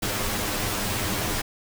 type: noise with comb filter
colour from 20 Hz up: pink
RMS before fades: -27 dBFS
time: 0.02-1.42 s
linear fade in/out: 10 ms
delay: 9.8 ms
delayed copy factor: +0.7
effects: none